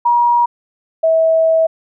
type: tone pair in turn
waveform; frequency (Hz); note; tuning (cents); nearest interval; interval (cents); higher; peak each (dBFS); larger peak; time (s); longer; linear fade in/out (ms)
sine; 955 / 647.9; A#5 / E5; +42 / -30; perfect fifth; 672; first; -9; neither; 0.05-0.46 / 1.03-1.67; second; 10
effects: none